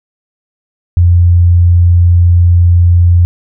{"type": "tone", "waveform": "sine", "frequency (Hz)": 87.2, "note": "F2", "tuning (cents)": -2, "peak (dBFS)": -3, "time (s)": [0.97, 3.25], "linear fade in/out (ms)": 0, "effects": []}